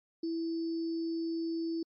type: tone with sample-and-hold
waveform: sine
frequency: 329.6 Hz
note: E4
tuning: in tune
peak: -31 dBFS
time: 0.23-1.83 s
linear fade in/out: 5 ms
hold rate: 4900 Hz
effects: low-pass 10000 Hz 12 dB/octave + MP3 32 kbps